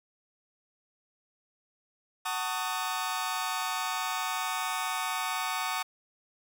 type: chord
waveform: sawtooth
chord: D# half-diminished seventh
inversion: first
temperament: just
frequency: 746.7 / 896 / 1120.1 / 1244.5 Hz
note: F#5 / A5 / C#6 / D#6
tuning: +16 / +31 / +18 / 0 cents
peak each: -32 dBFS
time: 2.25-5.83 s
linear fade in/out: 10 ms
effects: none